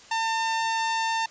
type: tone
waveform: sawtooth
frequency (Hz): 901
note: A5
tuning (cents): +41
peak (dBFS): -20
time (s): 0.11-1.26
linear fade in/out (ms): 5
effects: white hiss -49 dBFS RMS until 1.3 s + resampled to 16000 Hz